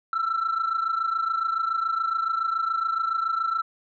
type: tone pair together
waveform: sine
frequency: 1327.9 / 1355 Hz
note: E6 / E6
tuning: +12 / +47 cents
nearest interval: unison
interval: 35 cents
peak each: -23 / -26 dBFS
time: 0.13-3.62 s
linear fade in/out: 2 ms
effects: tanh soft clip ceiling -19 dBFS